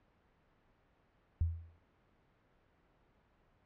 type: tone with exponential decay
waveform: sine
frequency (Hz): 83.1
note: E2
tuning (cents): +15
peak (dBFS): -26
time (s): 1.41-1.78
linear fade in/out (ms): 0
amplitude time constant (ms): 79
effects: pink hiss -71 dBFS RMS until 3.65 s + low-pass 2000 Hz 12 dB/octave